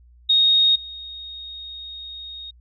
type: tone with level steps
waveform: sine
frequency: 3729 Hz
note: A#7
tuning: in tune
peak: -13 / -33 dBFS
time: 0.29-2.51 s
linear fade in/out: 10 ms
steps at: 0.75 s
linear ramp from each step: 10 ms
effects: added 60 Hz sine -48 dBFS peak until 2.6 s